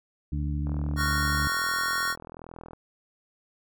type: harmonic tone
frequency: 73 Hz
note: D2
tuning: 10 cents flat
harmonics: 1 / 2 / 3 / 4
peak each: -28 / -31 / -39 / -37 dBFS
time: 0.32-1.48 s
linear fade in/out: 5 ms
type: click train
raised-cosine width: 1 ms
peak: -28 dBFS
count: 86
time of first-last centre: 0.67-2.733 s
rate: 41.2 Hz
type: chord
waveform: square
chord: Gb major seventh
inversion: second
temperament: just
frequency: 1110 / 1387.5 / 1480 / 1850 Hz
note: Db6 / F6 / Gb6 / Bb6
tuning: +2 / -12 / 0 / -14 cents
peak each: -32 dBFS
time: 0.96-2.16 s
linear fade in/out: 50 ms
effects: none